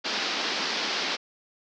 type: band-pass noise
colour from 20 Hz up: white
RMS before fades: -29 dBFS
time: 0.04-1.17 s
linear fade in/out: 20 ms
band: 190 to 5300 Hz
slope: 48 dB/octave
effects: none